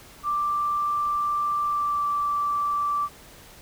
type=tone with pitch glide; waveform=sine; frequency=1177 to 1165.5 Hz; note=D6 to D6; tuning=+3 to -14 cents; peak=-22 dBFS; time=0.23-3.09 s; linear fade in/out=50 ms; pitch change=-17 cents; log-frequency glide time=1.64-2.05 s; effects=pink hiss -48 dBFS RMS until 3.61 s